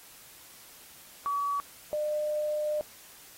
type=tone pair in turn; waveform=sine; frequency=1138 / 602.8 Hz; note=C#6 / D5; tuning=+45 / +45 cents; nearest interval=major seventh; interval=1100 cents; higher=first; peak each=-27 dBFS; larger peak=neither; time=1.26-1.6 / 1.93-2.81 s; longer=second; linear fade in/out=0 ms; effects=white hiss -52 dBFS RMS until 3.37 s + AAC 48 kbps